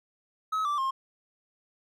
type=tone with pitch steps; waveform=triangle; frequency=1282 / 1168.8 / 1065.6 Hz; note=E6 / D6 / C6; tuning=-49 / -9 / +31 cents; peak=-24 dBFS; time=0.52-0.91 s; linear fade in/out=10 ms; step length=130 ms; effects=none